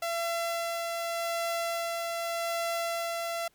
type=tone with tremolo; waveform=sawtooth; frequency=676 Hz; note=E5; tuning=43 cents sharp; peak=-25 dBFS; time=0.02-3.48 s; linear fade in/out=5 ms; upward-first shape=sine; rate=0.85 Hz; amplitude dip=25%; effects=pink hiss -67 dBFS RMS until 3.54 s